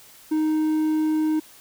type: tone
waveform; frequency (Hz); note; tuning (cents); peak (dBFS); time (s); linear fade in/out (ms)
triangle; 311.1; D#4; 0; -17; 0.31-1.4; 10
effects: white hiss -49 dBFS RMS until 1.6 s